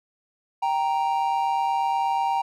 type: tone pair together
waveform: triangle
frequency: 784 / 932.3 Hz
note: G5 / A#5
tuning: 0 / 0 cents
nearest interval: minor third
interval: 300 cents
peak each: -22 dBFS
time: 0.62-2.42 s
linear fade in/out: 10 ms
effects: none